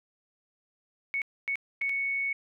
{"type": "tone bursts", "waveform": "sine", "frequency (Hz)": 2217, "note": "C#7", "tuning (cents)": 0, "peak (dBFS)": -27, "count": 3, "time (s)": [1.14, 1.894], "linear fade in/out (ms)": 0, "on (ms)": 78, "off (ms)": 260}
{"type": "tone", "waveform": "sine", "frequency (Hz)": 2217, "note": "C#7", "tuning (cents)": 0, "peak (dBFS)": -27, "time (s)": [1.81, 2.33], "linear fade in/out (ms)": 5}
{"effects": []}